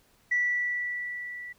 sine tone with level ramp, 1958 Hz, B6, 15 cents flat, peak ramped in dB -21 to -38 dBFS, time 0.31-1.53 s, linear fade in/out 10 ms, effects tanh soft clip ceiling -17 dBFS + pink hiss -64 dBFS RMS until 1.58 s

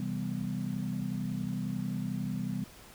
sine chord, C major seventh, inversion none, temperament equal, 130.81 / 164.81 / 196 / 246.9 Hz, C3 / E3 / G3 / B3, 0 / 0 / 0 / 0 cents, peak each -38 / -38 / -35 / -38 dBFS, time 0-2.64 s, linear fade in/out 2 ms, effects pink hiss -53 dBFS RMS until 2.94 s

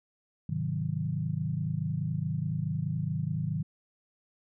sine chord, Ab dominant seventh, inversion none, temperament equal, 103.83 / 130.81 / 155.56 / 185 Hz, Ab2 / C3 / Eb3 / Gb3, 0 / 0 / 0 / 0 cents, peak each -36 / -35 / -31 / -37 dBFS, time 0.49-3.63 s, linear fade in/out 5 ms, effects none

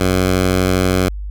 10% pulse tone, 92.5 Hz, F#2, in tune, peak -5 dBFS, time 0-1.09 s, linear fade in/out 5 ms, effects added 50 Hz sine -23 dBFS peak until 1.3 s

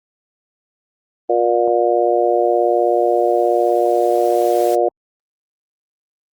harmonic tone, 118.9 Hz, A#2, 35 cents sharp, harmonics 3 / 4 / 5 / 6, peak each -18 / -18 / -18 / -18 dBFS, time 1.29-4.89 s, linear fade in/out 10 ms
white noise with exponential growth, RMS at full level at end -33 dBFS, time 1.57-4.75 s, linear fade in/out 1 ms, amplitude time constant 690 ms
effects Opus 24 kbps

